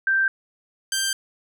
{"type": "tone pair in turn", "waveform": ["sine", "10% pulse"], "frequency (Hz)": [1568, 1573.6], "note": ["G6", "G6"], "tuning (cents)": [0, 6], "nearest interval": "unison", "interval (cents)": 6, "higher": "second", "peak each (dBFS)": [-17, -13], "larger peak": "second", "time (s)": [[0.07, 0.28], [0.92, 1.13]], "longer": "neither", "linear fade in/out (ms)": 2, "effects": []}